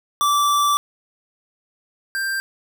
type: tone pair in turn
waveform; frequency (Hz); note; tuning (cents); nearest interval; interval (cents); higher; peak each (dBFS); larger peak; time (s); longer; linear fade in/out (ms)
square; 1164 / 1579.6; D6 / G6; -16 / +13; perfect fourth; 529; second; -16 / -22; first; 0.21-0.77 / 2.15-2.4; first; 0
effects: none